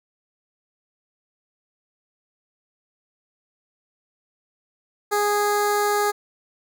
15% pulse tone with notch filter, 413.5 Hz, G#4, 8 cents flat, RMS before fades -21 dBFS, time 5.11-6.12 s, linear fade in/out 20 ms, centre 3000 Hz, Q 1, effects none

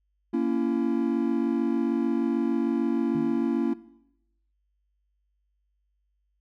triangle chord, A# diminished, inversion none, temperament just, 233.1 / 279.7 / 335.6 Hz, A#3 / C#4 / E4, 0 / +16 / +31 cents, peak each -25 dBFS, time 0.33-3.74 s, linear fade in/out 10 ms
sine tone with exponential decay, 156 Hz, D#3, 5 cents sharp, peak -30 dBFS, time 3.15-3.61 s, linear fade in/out 2 ms, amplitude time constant 100 ms
effects noise-tail reverb RT60 0.8 s tail -17 dB re dry + added 50 Hz sine -70 dBFS peak until 6.4 s

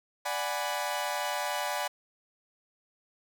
sawtooth chord, G# half-diminished seventh, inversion second, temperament equal, 587.3 / 740 / 830.6 / 987.8 Hz, D5 / F#5 / G#5 / B5, 0 / 0 / 0 / 0 cents, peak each -32 dBFS, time 0.25-1.88 s, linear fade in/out 10 ms, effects none

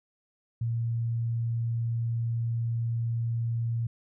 sine tone, 116.1 Hz, A#2, 7 cents flat, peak -26 dBFS, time 0.61-3.87 s, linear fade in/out 5 ms, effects none

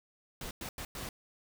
pink noise bursts at uneven times, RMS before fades -41 dBFS, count 4, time 0.41-0.51 / 0.61-0.69 / 0.78-0.85 / 0.95-1.09 s, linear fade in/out 2 ms, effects none

